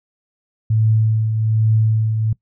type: tone with tremolo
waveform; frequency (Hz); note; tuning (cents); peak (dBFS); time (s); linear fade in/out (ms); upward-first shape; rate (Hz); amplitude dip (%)
sine; 110; A2; 0; -11; 0.7-2.33; 5; triangle; 1.2; 50
effects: noise-tail reverb RT60 0.1 s tail -21 dB re dry